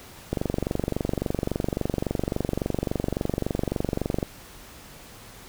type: click train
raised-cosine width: 2 ms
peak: -11 dBFS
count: 93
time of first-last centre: 0.33-4.228 s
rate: 23.6 Hz
effects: pink hiss -46 dBFS RMS until 5.48 s